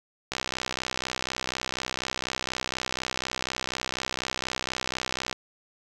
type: click train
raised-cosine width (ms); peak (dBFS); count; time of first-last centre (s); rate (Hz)
0.2; -11; 322; 0.32-5.328; 64.1
effects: none